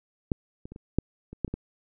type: clicks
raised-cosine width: 3 ms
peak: -12 / -27 / -29 / -29 / -9 / -28 / -13 / -27 / -18 dBFS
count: 9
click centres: 0.318 / 0.655 / 0.72 / 0.761 / 0.986 / 1.33 / 1.447 / 1.479 / 1.54 s
effects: none